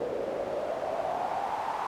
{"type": "noise with band-pass filter sweep", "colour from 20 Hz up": "pink", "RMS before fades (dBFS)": -32, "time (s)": [0, 1.87], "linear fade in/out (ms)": 5, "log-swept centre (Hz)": [480, 920], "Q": 5.8, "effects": []}